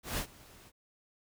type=noise with ADSR envelope; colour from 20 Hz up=pink; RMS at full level=-33 dBFS; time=0.03-0.72 s; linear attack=150 ms; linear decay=82 ms; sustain=-23 dB; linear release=45 ms; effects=none